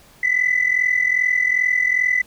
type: tone pair together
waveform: sine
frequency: 1975.5 / 2018 Hz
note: B6 / B6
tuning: 0 / +37 cents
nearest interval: unison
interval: 37 cents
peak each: -18 / -17 dBFS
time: 0.23-2.22 s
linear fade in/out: 5 ms
effects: tanh soft clip ceiling -9 dBFS + pink hiss -50 dBFS RMS until 2.26 s